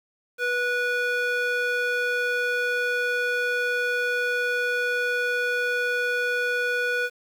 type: tone with band-pass filter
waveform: square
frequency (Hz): 489.3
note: B4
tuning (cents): -16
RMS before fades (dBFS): -25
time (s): 0.38-7.1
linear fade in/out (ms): 50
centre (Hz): 1600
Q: 1.5
effects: 8-bit